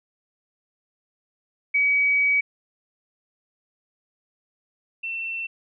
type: tone pair in turn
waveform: sine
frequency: 2270 / 2692 Hz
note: C#7 / E7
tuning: +41 / +36 cents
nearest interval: minor third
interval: 295 cents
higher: second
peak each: -17 / -27 dBFS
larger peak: first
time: 1.74-2.41 / 5.03-5.47 s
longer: first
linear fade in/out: 10 ms
effects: none